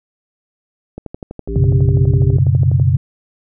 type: click train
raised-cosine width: 2 ms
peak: -14 dBFS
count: 23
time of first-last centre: 0.98-2.798 s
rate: 12.1 Hz
type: harmonic tone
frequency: 56.7 Hz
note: A#1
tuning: 47 cents flat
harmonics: 1 / 3 / 5 / 7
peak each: -21 / -29 / -29 / -24 dBFS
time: 1.48-2.37 s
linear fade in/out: 5 ms
type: chord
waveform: sine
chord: F# suspended fourth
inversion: none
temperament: equal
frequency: 92.5 / 123.47 / 138.59 Hz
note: F#2 / B2 / C#3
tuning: 0 / 0 / 0 cents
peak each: -14 dBFS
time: 1.56-2.97 s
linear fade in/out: 5 ms
effects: none